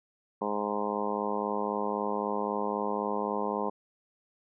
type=harmonic tone; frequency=103.83 Hz; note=G#2; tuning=in tune; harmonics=2 / 3 / 4 / 5 / 6 / 7 / 8 / 9 / 10; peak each=-36 / -40 / -35 / -36 / -40 / -40 / -38 / -36 / -37 dBFS; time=0.41-3.7 s; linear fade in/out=10 ms; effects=none